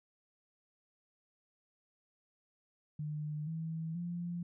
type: tone with pitch steps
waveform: sine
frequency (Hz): 150.9 / 161.73 / 173.34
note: D3 / E3 / F3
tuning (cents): +47 / -33 / -13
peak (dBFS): -36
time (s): 2.99-4.43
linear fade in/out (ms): 5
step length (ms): 480
effects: none